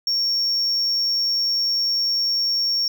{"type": "tone", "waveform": "sine", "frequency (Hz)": 5510, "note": "F8", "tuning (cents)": -24, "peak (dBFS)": -16, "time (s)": [0.07, 2.88], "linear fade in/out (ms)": 2, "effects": ["tanh soft clip ceiling -17 dBFS"]}